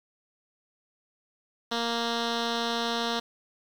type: tone with low-pass filter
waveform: 10% pulse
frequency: 233.1 Hz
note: A#3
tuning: in tune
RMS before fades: -29 dBFS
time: 1.71-3.2 s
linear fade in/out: 10 ms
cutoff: 4400 Hz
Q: 4.2
effects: 8-bit